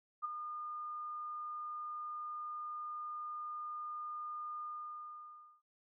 sine tone with ADSR envelope, 1216 Hz, D#6, 40 cents flat, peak -33 dBFS, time 0.22-5.62 s, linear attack 27 ms, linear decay 14 ms, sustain -8 dB, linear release 1000 ms, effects noise-tail reverb RT60 0.3 s tail -20 dB re dry

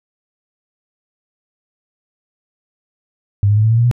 sine tone with pitch steps, 100.9 / 104.1 / 107.39 / 110.8 / 114.31 / 117.93 / 121.67 Hz, G#2 / G#2 / A2 / A2 / A#2 / A#2 / B2, -49 / +5 / -42 / +13 / -33 / +21 / -25 cents, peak -9 dBFS, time 3.43-3.913 s, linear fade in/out 0 ms, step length 69 ms, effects none

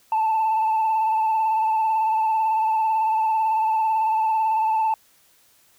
sine tone with vibrato, 880 Hz, A5, in tune, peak -16 dBFS, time 0.12-4.94 s, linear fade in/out 2 ms, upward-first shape sine, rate 18 Hz, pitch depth 31 cents each way, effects tanh soft clip ceiling -16 dBFS + white hiss -58 dBFS RMS until 5.78 s

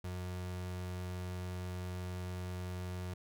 35% pulse tone, 90.6 Hz, F#2, 36 cents flat, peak -37 dBFS, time 0.04-3.14 s, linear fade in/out 5 ms, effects none

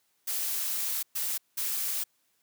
blue noise bursts at uneven times, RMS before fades -31 dBFS, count 3, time 0.27-1.03 / 1.15-1.38 / 1.57-2.04 s, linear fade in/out 10 ms, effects white hiss -72 dBFS RMS until 2.42 s + high-pass 100 Hz 12 dB/octave

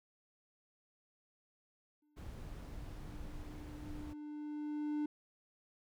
triangle tone with exponential growth, 298.6 Hz, D4, 29 cents sharp, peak -31 dBFS, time 2.02-5.06 s, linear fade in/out 5 ms, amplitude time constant 660 ms
brown noise, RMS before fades -47 dBFS, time 2.16-4.14 s, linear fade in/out 20 ms
effects none

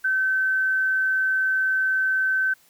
sine tone, 1536 Hz, G6, 36 cents flat, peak -19 dBFS, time 0.04-2.54 s, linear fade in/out 10 ms, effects white hiss -58 dBFS RMS until 2.69 s

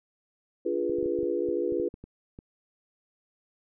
sine chord, D diminished seventh, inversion none, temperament equal with one note detuned, 293.7 / 349.2 / 415.3 / 489.3 Hz, D4 / F4 / Ab4 / Cb5, 0 / 0 / 0 / -16 cents, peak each -35 / -29 / -31 / -31 dBFS, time 0.65-1.89 s, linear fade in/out 10 ms
clicks, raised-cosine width 3 ms, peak -30 dBFS, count 12, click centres 0.897 / 0.986 / 1.028 / 1.06 / 1.189 / 1.231 / 1.488 / 1.723 / 1.799 / 1.941 / 2.04 / 2.389 s
effects none

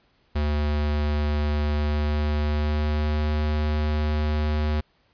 square tone with pitch glide, 74.3 to 75.73 Hz, D2 to D#2, +21 to -46 cents, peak -22 dBFS, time 0.35-4.81 s, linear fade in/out 10 ms, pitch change +33 cents, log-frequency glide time 1.72-3.3 s, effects pink hiss -64 dBFS RMS until 5.13 s + resampled to 11025 Hz

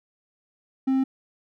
triangle tone, 265 Hz, C4, 22 cents sharp, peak -17 dBFS, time 0.87-1.04 s, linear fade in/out 10 ms, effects none

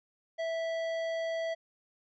sine tone with tanh clipping, 657 Hz, E5, 6 cents flat, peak -33 dBFS, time 0.38-1.55 s, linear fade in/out 20 ms, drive 14 dB, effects resampled to 16000 Hz

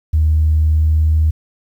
sine tone with pitch glide, 77.78 to 78.32 Hz, D#2 to D#2, 0 to +12 cents, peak -9 dBFS, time 0.13-1.31 s, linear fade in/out 10 ms, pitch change +12 cents, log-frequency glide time 0.67-1.17 s, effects tanh soft clip ceiling -5 dBFS + 8-bit

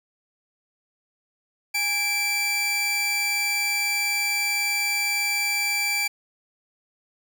sawtooth tone pair together, 825.9 / 2336 Hz, G#5 / D7, -10 / -10 cents, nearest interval octave + tritone, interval 1800 cents, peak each -30 / -19 dBFS, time 1.74-6.08 s, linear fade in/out 10 ms, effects none

